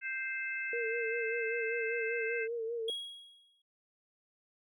harmonic tone, 523.3 Hz, C5, in tune, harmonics 3 / 4 / 5, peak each -38 / -39 / -40 dBFS, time 0.01-2.48 s, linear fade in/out 50 ms
sine tone with vibrato, 459.4 Hz, A#4, 25 cents flat, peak -34 dBFS, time 0.73-2.9 s, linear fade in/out 2 ms, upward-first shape sine, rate 5.1 Hz, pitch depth 56 cents each way
triangle tone with exponential decay, 3307 Hz, G#7, 8 cents flat, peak -31 dBFS, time 2.88-3.62 s, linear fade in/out 5 ms, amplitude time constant 160 ms
effects none

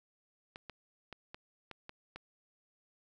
clicks, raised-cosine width 0.3 ms, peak -29 dBFS, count 7, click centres 0.559 / 0.697 / 1.127 / 1.345 / 1.713 / 1.894 / 2.16 s, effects none

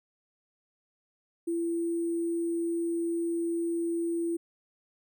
sine tone with sample-and-hold, 337.8 Hz, E4, 42 cents sharp, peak -27 dBFS, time 1.47-4.37 s, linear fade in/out 10 ms, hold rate 8820 Hz, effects none

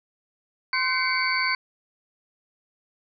sine tone cluster, 1041 / 1527 / 2089 / 2262 / 4526 Hz, C6 / G6 / C7 / C#7 / C#8, -9 / -46 / -3 / +34 / +35 cents, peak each -28 dBFS, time 0.73-1.55 s, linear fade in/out 2 ms, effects none

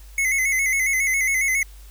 square tone with vibrato, 2118 Hz, C7, 21 cents sharp, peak -19 dBFS, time 0.18-1.63 s, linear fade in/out 2 ms, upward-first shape square, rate 7.3 Hz, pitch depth 60 cents each way, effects added 50 Hz sine -40 dBFS peak until 1.9 s + white hiss -52 dBFS RMS until 1.9 s

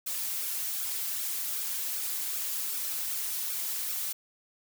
blue noise with flanger, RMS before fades -33 dBFS, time 0.06-4.13 s, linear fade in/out 10 ms, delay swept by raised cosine 0.99 to 6.69 ms, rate 2.6 Hz, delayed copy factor -1, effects none

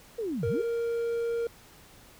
sine linear two-way sweep, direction down then up, 488.7 to 82.41 to 488.7 Hz, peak -29 dBFS, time 0.18-0.64 s, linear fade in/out 10 ms, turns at 0.48 s
triangle tone, 466.2 Hz, A#4, in tune, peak -25 dBFS, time 0.43-1.47 s, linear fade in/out 2 ms
effects pink hiss -54 dBFS RMS until 2.19 s

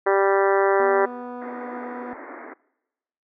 harmonic tone, 196 Hz, G3, in tune, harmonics 2 / 3 / 4 / 5 / 6 / 7 / 8 / 9 / 10, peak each -19 / -23 / -25 / -27 / -29 / -30 / -31 / -32 / -33 dBFS, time 0.06-1.06 s, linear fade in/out 10 ms
click train, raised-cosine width 1 ms, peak -23 dBFS, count 328, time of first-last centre 0.8-2.129 s, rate 246 Hz
pink band-pass noise, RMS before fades -39 dBFS, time 1.41-2.54 s, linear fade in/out 10 ms, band 250 to 2100 Hz, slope 96 dB/octave
effects noise-tail reverb RT60 1.0 s tail -24 dB re dry + high-pass 60 Hz 12 dB/octave

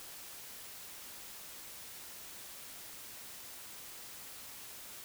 silence, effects white hiss -49 dBFS RMS until 5.04 s

